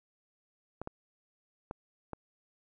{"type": "clicks", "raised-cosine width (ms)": 1, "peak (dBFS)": -24, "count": 4, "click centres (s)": [0.816, 0.874, 1.711, 2.133], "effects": []}